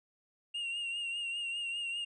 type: tone with vibrato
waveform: triangle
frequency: 2794 Hz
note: F7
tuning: in tune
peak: -33 dBFS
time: 0.54-2.05 s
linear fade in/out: 10 ms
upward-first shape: triangle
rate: 5 Hz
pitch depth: 48 cents each way
effects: resampled to 24000 Hz